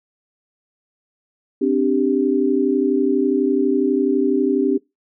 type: chord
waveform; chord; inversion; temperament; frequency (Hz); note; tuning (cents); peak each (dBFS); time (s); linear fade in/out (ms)
sine; C suspended second; none; equal; 261.6 / 293.7 / 392; C4 / D4 / G4; 0 / 0 / 0; -19; 1.61-4.78; 10
effects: noise-tail reverb RT60 0.2 s tail -23 dB re dry